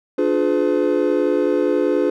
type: chord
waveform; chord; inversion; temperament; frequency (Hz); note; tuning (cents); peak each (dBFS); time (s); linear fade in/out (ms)
triangle; D diminished seventh; none; just; 293.7 / 352.4 / 422.9 / 507.5; D4 / F4 / Ab4 / Cb5; 0 / +16 / +31 / +47; -19; 0.18-2.1; 5
effects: none